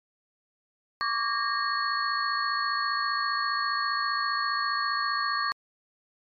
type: tone cluster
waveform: sine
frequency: 1108 / 1163 / 1626 / 1847 / 4359 Hz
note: C#6 / D6 / G#6 / A#6 / C#8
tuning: -1 / -17 / -37 / -16 / -30 cents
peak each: -34 / -28 / -33 / -33 / -33 dBFS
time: 1.01-5.52 s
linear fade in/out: 0 ms
effects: MP3 64 kbps